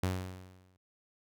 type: tone with exponential decay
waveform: sawtooth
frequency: 92.5 Hz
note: F#2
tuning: in tune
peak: -24 dBFS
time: 0.03-0.77 s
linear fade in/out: 5 ms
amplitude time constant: 160 ms
effects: none